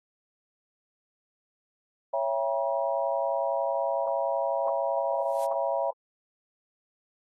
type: chord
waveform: sine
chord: C# diminished seventh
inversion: none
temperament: just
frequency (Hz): 554.4 / 665.2 / 798.3 / 957.9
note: C#5 / E5 / G5 / Bb5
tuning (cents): 0 / +16 / +31 / +47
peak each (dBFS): -29 / -29 / -34 / -32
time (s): 2.13-5.91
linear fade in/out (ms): 10
type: noise with exponential growth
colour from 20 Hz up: blue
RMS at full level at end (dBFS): -40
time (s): 5.13-5.45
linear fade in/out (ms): 1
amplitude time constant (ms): 68
effects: AAC 32 kbps